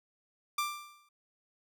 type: tone with exponential decay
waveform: sawtooth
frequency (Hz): 1182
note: D6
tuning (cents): +11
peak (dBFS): -24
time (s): 0.58-1.09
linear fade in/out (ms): 5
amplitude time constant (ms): 110
effects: none